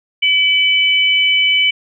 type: tone pair together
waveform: sine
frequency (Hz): 2300 / 2997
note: D7 / F#7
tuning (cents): -37 / +22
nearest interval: perfect fourth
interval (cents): 459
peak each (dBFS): -13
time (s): 0.22-1.71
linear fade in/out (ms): 10
effects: none